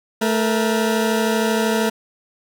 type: tone pair together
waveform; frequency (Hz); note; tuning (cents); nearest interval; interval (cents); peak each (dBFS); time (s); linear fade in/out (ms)
20% pulse; 220 / 472.9; A3 / A#4; 0 / +25; octave + minor second; 1325; -13 / -18; 0.21-1.9; 10
effects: none